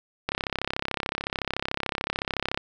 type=click train; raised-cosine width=0.3 ms; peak=-10 dBFS; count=78; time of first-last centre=0.29-2.575 s; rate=33.7 Hz; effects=none